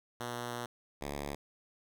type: tone pair in turn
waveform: 5% pulse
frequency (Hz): 120.4 / 71.59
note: B2 / D2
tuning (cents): -44 / -44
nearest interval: major sixth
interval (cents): 900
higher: first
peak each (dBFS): -26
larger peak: neither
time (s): 0.2-0.66 / 1.01-1.35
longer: first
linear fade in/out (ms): 5
effects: none